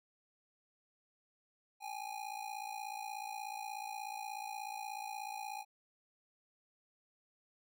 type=ring-modulated tone; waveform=square; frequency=820 Hz; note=G#5; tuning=22 cents flat; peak=-39 dBFS; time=1.8-5.65 s; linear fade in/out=50 ms; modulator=28.3 Hz; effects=none